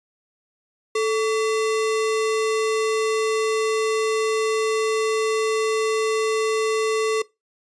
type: tone with sample-and-hold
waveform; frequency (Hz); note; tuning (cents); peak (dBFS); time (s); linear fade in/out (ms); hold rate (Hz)
sine; 438.2; A4; -7; -18; 0.95-7.22; 5; 1575
effects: noise-tail reverb RT60 0.2 s tail -19 dB re dry + resampled to 22050 Hz